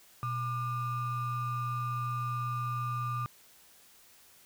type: ring-modulated tone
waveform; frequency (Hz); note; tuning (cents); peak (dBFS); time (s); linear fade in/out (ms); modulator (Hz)
triangle; 659.3; E5; 0; -26; 0.23-3.26; 0; 538
effects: white hiss -59 dBFS RMS until 4.45 s